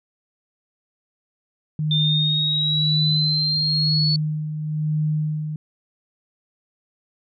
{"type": "tone with tremolo", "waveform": "sine", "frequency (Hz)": 153.3, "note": "D#3", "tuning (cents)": -25, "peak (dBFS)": -18, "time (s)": [1.79, 5.56], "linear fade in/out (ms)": 2, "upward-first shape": "sine", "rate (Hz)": 1, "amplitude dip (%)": 55}
{"type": "exponential sweep", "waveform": "sine", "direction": "up", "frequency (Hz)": [3588, 4437], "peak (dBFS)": -19, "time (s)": [1.91, 4.16], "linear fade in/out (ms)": 2}
{"effects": []}